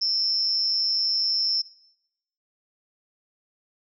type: tone with amplitude modulation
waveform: sine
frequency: 5320 Hz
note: E8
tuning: 15 cents sharp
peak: -17 dBFS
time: 0.01-1.62 s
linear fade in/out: 10 ms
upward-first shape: sine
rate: 208 Hz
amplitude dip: 90%
effects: noise-tail reverb RT60 0.8 s tail -19 dB re dry